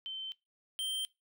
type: tone pair in turn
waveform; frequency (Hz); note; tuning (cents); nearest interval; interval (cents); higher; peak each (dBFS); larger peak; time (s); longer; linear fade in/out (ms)
sine / square; 3091 / 3138; G7 / G7; -25 / +1; unison; 26; second; -37 / -34; second; 0.06-0.32 / 0.79-1.05; neither; 0
effects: noise-tail reverb RT60 0.2 s tail -21 dB re dry